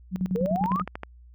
sine tone with tremolo, 185 Hz, F#3, in tune, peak -22 dBFS, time 0.11-0.85 s, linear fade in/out 50 ms, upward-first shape square, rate 10 Hz, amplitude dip 80%
sine exponential sweep, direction up, 443.7 to 1285 Hz, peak -25 dBFS, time 0.35-0.82 s, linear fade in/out 5 ms
click train, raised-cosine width 0.5 ms, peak -18 dBFS, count 6, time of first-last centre 0.64-1.034 s, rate 12.7 Hz
effects added 60 Hz sine -47 dBFS peak until 1.34 s

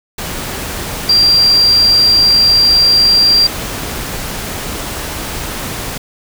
sine tone in noise, 4738 Hz, D8, 14 cents sharp, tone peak -6 dBFS, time 1.09-3.47 s, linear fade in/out 5 ms, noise pink, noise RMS -22 dBFS, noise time 0.18-5.98 s, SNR +13 dB, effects none

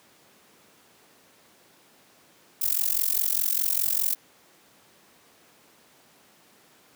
violet noise with amplitude modulation, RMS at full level -21 dBFS, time 2.61-4.15 s, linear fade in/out 10 ms, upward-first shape sine, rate 44.9 Hz, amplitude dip 95%, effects pink hiss -57 dBFS RMS until 6.95 s + high-pass 200 Hz 12 dB/octave

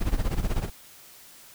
brown noise with tremolo, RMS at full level -22 dBFS, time 0-0.7 s, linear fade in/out 20 ms, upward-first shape sine, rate 16 Hz, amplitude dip 85%, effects white hiss -50 dBFS RMS until 1.54 s

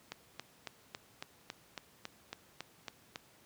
click train, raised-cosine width 0.2 ms, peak -23 dBFS, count 12, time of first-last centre 0.12-3.159 s, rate 3.62 Hz, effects pink hiss -63 dBFS RMS until 3.45 s + high-pass 100 Hz 12 dB/octave

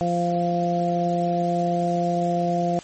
harmonic tone, 173.5 Hz, F3, 11 cents flat, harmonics 1 / 2 / 3 / 4, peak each -24 / -28 / -28 / -23 dBFS, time 0.01-2.79 s, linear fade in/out 0 ms, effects white hiss -43 dBFS RMS until 2.83 s + MP3 32 kbps

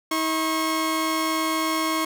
sawtooth tone pair together, 319.6 / 1087 Hz, D#4 / C#6, +47 / -34 cents, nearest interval octave + major sixth, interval 2119 cents, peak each -21 dBFS, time 0.11-2.05 s, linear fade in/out 5 ms, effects none

